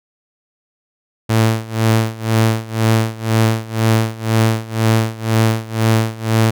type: tone with tremolo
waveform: sawtooth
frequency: 111.7 Hz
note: A2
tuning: 27 cents sharp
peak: -6 dBFS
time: 1.29-6.51 s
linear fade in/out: 10 ms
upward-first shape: sine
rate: 2 Hz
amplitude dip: 90%
effects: none